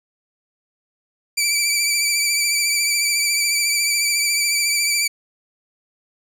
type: tone with vibrato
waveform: 15% pulse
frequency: 2327 Hz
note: D7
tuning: 17 cents flat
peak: -10 dBFS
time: 1.37-5.08 s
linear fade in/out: 10 ms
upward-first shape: triangle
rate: 14 Hz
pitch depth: 46 cents each way
effects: none